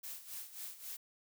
blue noise with tremolo, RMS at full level -44 dBFS, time 0.03-0.97 s, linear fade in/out 10 ms, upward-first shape sine, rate 3.7 Hz, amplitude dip 75%, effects none

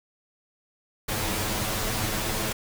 pink noise with comb filter, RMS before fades -28 dBFS, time 1.08-2.53 s, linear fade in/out 10 ms, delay 9.3 ms, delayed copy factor +0.8, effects none

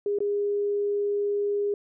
sine tone with dropouts, 408.2 Hz, G#4, 30 cents flat, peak -23 dBFS, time 0.06-1.74 s, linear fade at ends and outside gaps 2 ms, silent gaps 0.187-0.204 s, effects none

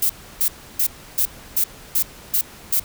violet noise bursts, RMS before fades -18 dBFS, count 8, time 0.02-2.798 s, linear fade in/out 5 ms, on 76 ms, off 310 ms, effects pink hiss -42 dBFS RMS until 2.84 s

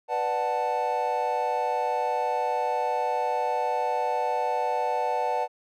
triangle chord, B minor seventh, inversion none, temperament equal with one note detuned, 493.9 / 593.8 / 740 / 880 Hz, B4 / D5 / F#5 / A5, 0 / +19 / 0 / 0 cents, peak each -29 / -30 / -27 / -26 dBFS, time 0.08-5.48 s, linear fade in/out 50 ms, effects none

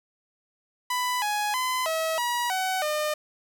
sawtooth tone with pitch steps, 995 / 835 / 1018 / 644 / 963 / 752 / 606 Hz, B5 / G#5 / C6 / E5 / B5 / F#5 / D#5, +13 / +9 / -48 / -41 / -44 / +28 / -46 cents, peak -21 dBFS, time 0.9-3.14 s, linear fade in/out 5 ms, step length 320 ms, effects none

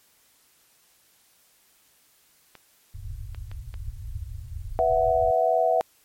clicks, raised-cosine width 0.3 ms, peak -28 dBFS, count 4, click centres 2.553 / 3.347 / 3.515 / 3.741 s
pink low-pass noise, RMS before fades -35 dBFS, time 2.94-5.31 s, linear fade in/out 5 ms, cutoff 120 Hz, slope 96 dB/octave
sine chord, B suspended fourth, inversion none, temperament just, 493.9 / 658.5 / 740.8 Hz, B4 / E5 / F#5, 0 / -2 / +2 cents, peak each -26 / -21 / -23 dBFS, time 4.79-5.81 s, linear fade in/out 0 ms
effects white hiss -61 dBFS RMS until 6.04 s + MP3 64 kbps

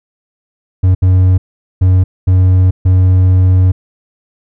triangle tone bursts at uneven times, 92.5 Hz, F#2, in tune, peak -3 dBFS, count 5, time 0.83-0.95 / 1.02-1.38 / 1.81-2.04 / 2.27-2.71 / 2.85-3.72 s, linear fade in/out 10 ms, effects none

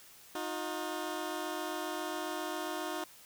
15% pulse tone pair together, 311.1 / 358.5 Hz, D#4 / F4, 0 / +45 cents, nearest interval major second, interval 245 cents, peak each -32 / -32 dBFS, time 0.35-3.04 s, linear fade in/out 2 ms, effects white hiss -56 dBFS RMS until 3.25 s

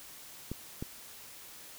clicks, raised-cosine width 3 ms, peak -23 dBFS, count 2, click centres 0.516 / 0.825 s, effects white hiss -50 dBFS RMS until 1.78 s

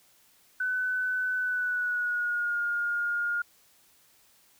sine tone with pitch glide, 1505 to 1420.5 Hz, F#6 to F6, +29 to +29 cents, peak -26 dBFS, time 0.6-3.42 s, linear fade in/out 5 ms, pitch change -100 cents, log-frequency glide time 1.36-2.6 s, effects white hiss -62 dBFS RMS until 4.59 s

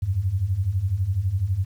sine beating tone pair, 87.31 / 99.31 Hz, F2 / G2, 0 / +23 cents, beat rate 12 Hz, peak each -26 / -22 dBFS, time 0.02-1.65 s, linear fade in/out 10 ms, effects 9-bit

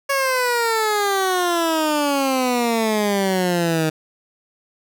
15% pulse exponential sweep, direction down, 558 to 155.56 Hz, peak -11 dBFS, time 0.09-3.9 s, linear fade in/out 10 ms, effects none

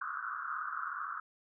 white band-pass noise, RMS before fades -39 dBFS, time 0.01-1.2 s, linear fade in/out 5 ms, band 1100 to 1500 Hz, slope 96 dB/octave, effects none

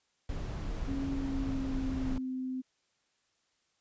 brown noise, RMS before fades -36 dBFS, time 0.29-2.18 s, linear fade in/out 2 ms
sine tone with pitch glide, 273.5 to 258.1 Hz, C#4 to C4, -23 to -23 cents, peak -33 dBFS, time 0.87-2.62 s, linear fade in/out 20 ms, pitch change -100 cents, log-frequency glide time 1.13-2.3 s
effects white hiss -75 dBFS RMS until 3.8 s + resampled to 16000 Hz

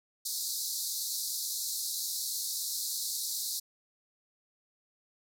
pink band-pass noise, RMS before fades -35 dBFS, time 0.25-3.6 s, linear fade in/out 10 ms, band 3900 to 16000 Hz, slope 96 dB/octave, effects none

